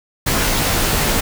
pink noise with comb filter, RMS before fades -17 dBFS, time 0.26-1.21 s, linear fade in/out 10 ms, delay 16 ms, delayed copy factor -0.85, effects none

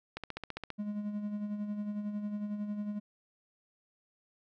click train, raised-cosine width 0.3 ms, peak -22 dBFS, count 9, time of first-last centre 0.17-0.703 s, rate 15 Hz
triangle tone with tremolo, 207.7 Hz, G#3, in tune, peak -30 dBFS, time 0.78-3 s, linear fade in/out 20 ms, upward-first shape sine, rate 11 Hz, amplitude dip 50%
effects none

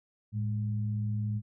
sine tone pair together, 108.8 / 205.7 Hz, A2 / G#3, -19 / -16 cents, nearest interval major seventh, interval 1103 cents, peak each -29 / -37 dBFS, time 0.32-1.42 s, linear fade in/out 50 ms, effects none

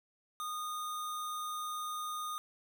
sine tone with sample-and-hold, 1231 Hz, D#6, 19 cents flat, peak -36 dBFS, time 0.4-2.38 s, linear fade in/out 0 ms, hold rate 4900 Hz, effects none

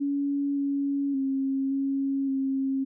sine tone with pitch steps, 282.2 / 280.1 / 269.9 / 273.6 / 269 Hz, C#4 / C#4 / C#4 / C#4 / C4, +31 / +18 / -46 / -23 / +48 cents, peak -24 dBFS, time 0-2.85 s, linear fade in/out 20 ms, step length 570 ms, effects none

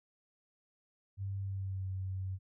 sine tone with pitch glide, 98 to 94.61 Hz, G2 to F#2, 0 to +39 cents, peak -35 dBFS, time 1.17-2.39 s, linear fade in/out 50 ms, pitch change -61 cents, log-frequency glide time 1.4-1.87 s, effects none

